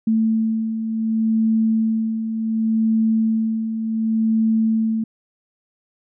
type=beating tone pair; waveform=sine; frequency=221.6 / 222.28 Hz; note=A3 / A3; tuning=+13 / +18 cents; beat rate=0.68 Hz; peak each=-25 / -17 dBFS; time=0.07-5.04 s; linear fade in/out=5 ms; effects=none